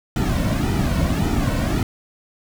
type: noise with flanger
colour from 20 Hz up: brown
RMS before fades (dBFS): -20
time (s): 0.16-1.83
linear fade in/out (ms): 2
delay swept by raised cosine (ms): 1.8 to 2.47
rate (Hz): 1.8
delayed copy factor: -0.75
effects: none